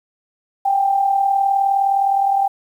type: tone with amplitude modulation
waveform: sine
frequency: 788 Hz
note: G5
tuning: 9 cents sharp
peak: -11 dBFS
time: 0.65-2.48 s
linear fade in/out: 10 ms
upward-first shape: sine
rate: 39.6 Hz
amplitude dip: 55%
effects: 8-bit